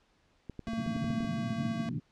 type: clicks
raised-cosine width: 3 ms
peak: -27 dBFS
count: 10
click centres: 0.497 / 0.593 / 0.682 / 0.734 / 0.864 / 0.965 / 1.043 / 1.104 / 1.206 / 1.246 s
type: tone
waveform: square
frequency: 226.5 Hz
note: A#3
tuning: 50 cents flat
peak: -34 dBFS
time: 0.67-1.89 s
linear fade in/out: 0 ms
type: band-pass noise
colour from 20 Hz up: pink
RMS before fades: -36 dBFS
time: 0.77-2 s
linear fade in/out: 10 ms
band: 110 to 290 Hz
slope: 48 dB/octave
effects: pink hiss -69 dBFS RMS until 2.11 s + low-pass 5000 Hz 12 dB/octave